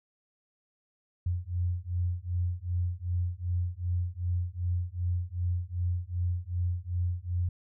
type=beating tone pair; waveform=sine; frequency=87.31 / 89.91 Hz; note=F2 / F#2; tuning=0 / -49 cents; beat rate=2.6 Hz; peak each=-31 dBFS; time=1.26-7.49 s; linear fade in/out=5 ms; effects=none